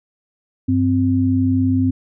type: tone pair together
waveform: sine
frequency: 97.58 / 260.5 Hz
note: G2 / C4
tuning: -7 / -7 cents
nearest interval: octave + perfect fourth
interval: 1700 cents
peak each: -18 / -15 dBFS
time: 0.68-1.91 s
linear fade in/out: 10 ms
effects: none